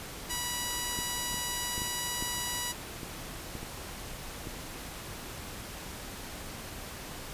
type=tone; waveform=5% pulse; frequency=975 Hz; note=B5; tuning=23 cents flat; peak=-20 dBFS; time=0.29-2.73 s; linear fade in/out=20 ms
type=clicks; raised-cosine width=3 ms; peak=-26 dBFS; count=9; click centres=0.989 / 1.343 / 1.779 / 1.819 / 2.225 / 3.032 / 3.553 / 3.63 / 4.472 s
effects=pink hiss -42 dBFS RMS until 7.33 s + resampled to 32000 Hz